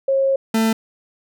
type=tone pair in turn; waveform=sine / 40% pulse; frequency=541 / 222.8 Hz; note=C#5 / A3; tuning=-42 / +22 cents; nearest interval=octave + minor third; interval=1536 cents; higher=first; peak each=-14 dBFS; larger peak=neither; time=0.08-0.36 / 0.54-0.73 s; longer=first; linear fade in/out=5 ms; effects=none